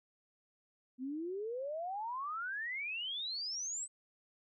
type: exponential sweep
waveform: sine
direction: up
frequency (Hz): 246.9 to 8200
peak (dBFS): -37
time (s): 0.98-3.88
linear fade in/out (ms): 50
effects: none